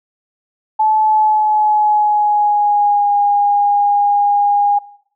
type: tone with pitch glide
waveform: sine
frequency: 865 to 816.5 Hz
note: A5 to G#5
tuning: -30 to -30 cents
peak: -10 dBFS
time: 0.79-4.79 s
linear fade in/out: 10 ms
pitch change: -100 cents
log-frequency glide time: 0.99-3.13 s
effects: noise-tail reverb RT60 0.6 s tail -19 dB re dry